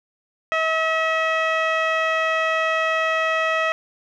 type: tone with low-pass filter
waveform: 15% pulse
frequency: 643 Hz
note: E5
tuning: 43 cents flat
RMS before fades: -21 dBFS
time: 0.52-3.72 s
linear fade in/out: 0 ms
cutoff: 2700 Hz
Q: 1.2
effects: none